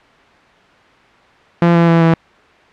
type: tone with pitch steps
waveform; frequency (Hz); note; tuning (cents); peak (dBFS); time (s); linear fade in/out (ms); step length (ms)
sawtooth; 171 / 168.84 / 166.71 / 164.6; F3 / E3 / E3 / E3; -36 / +42 / +20 / -2; -4; 1.62-2.14; 2; 130
effects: white hiss -46 dBFS RMS until 2.72 s + low-pass 2000 Hz 12 dB/octave